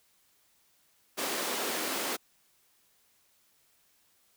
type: high-pass noise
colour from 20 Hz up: pink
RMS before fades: -33 dBFS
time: 1.17-2.17 s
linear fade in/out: 20 ms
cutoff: 260 Hz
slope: 24 dB/octave
effects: white hiss -68 dBFS RMS until 4.36 s